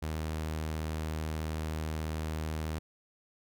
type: tone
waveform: sawtooth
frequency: 78.4 Hz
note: D#2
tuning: 14 cents sharp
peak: -29 dBFS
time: 0.02-2.79 s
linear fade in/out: 10 ms
effects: none